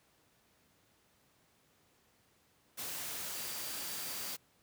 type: tone in noise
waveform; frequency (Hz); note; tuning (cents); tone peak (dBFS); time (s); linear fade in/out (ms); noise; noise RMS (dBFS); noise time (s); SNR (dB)
sine; 4699; D8; 0; -50; 3.34-4.35; 20; white; -41; 2.77-4.37; -12
effects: pink hiss -70 dBFS RMS until 4.62 s + high-pass 80 Hz 12 dB/octave